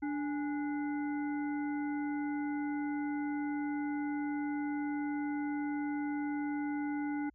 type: harmonic tone with a mistuned harmonic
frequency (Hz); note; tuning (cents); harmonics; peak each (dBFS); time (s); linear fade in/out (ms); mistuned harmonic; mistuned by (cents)
293.1; D4; -3; 1 / 3 / 5 / 7; -33 / -43 / -47 / -50; 0.02-7.3; 10; 3; -97
effects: added 60 Hz sine -65 dBFS peak until 7.34 s